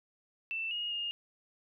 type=tone with pitch steps; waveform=sine; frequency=2666 / 2869 / 2837 Hz; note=E7 / F7 / F7; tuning=+19 / +46 / +27 cents; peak=-33 dBFS; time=0.51-1.11 s; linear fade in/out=0 ms; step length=200 ms; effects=none